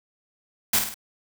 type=noise with echo; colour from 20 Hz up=white; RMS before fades=-20 dBFS; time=0.73-0.79 s; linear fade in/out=5 ms; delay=51 ms; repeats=3; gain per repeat=-6 dB; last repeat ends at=0.943 s; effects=none